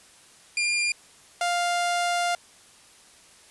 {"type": "tone pair in turn", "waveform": "sawtooth", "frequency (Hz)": [2402, 700.2], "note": ["D7", "F5"], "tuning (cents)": [38, 4], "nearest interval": "octave + major sixth", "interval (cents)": 2134, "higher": "first", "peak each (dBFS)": [-19, -19], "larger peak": "neither", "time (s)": [[0.57, 0.92], [1.41, 2.35]], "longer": "second", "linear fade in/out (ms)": 2, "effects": ["white hiss -53 dBFS RMS until 3.5 s", "resampled to 24000 Hz"]}